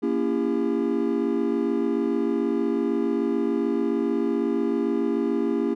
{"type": "chord", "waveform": "triangle", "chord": "A# diminished seventh", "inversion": "none", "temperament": "just", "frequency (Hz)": [233.1, 279.7, 335.6, 402.8], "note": ["A#3", "C#4", "E4", "G4"], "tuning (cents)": [0, 16, 31, 47], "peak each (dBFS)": -25, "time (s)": [0.02, 5.75], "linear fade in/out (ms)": 20, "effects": []}